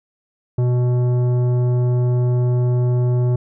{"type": "tone with tanh clipping", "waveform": "sine", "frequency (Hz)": 123.47, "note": "B2", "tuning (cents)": 0, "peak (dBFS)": -16, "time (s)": [0.58, 3.36], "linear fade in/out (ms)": 5, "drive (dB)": 12, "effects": []}